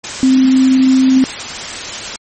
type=tone in noise; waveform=sine; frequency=261.6 Hz; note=C4; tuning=in tune; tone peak=-6 dBFS; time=0.23-1.24 s; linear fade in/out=0 ms; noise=white; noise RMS=-23 dBFS; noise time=0.04-2.16 s; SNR=+14 dB; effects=MP3 32 kbps